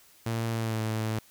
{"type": "tone with pitch glide", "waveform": "sawtooth", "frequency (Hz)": [114.3, 110.02], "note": ["A#2", "A2"], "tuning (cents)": [-34, 0], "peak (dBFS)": -24, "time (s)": [0.26, 1.19], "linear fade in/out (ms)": 5, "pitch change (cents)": -66, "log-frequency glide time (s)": [0.52, 0.81], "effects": ["white hiss -58 dBFS RMS until 1.3 s"]}